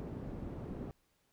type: low-pass noise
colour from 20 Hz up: white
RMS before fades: -43 dBFS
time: 0-0.91 s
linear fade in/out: 0 ms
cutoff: 290 Hz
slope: 12 dB/octave
effects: pink hiss -75 dBFS RMS until 1.32 s